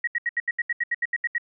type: tone bursts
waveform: sine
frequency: 1900 Hz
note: A#6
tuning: 33 cents sharp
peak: -21 dBFS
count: 13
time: 0.04-1.382 s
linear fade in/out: 5 ms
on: 34 ms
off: 75 ms
effects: none